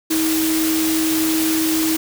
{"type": "tone in noise", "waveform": "sine", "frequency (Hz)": 318.9, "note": "D#4", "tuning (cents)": 43, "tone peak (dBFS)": -17, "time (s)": [0.1, 1.97], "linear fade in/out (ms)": 10, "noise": "white", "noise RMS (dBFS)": -23, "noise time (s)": [0.1, 1.97], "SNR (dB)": 3, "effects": []}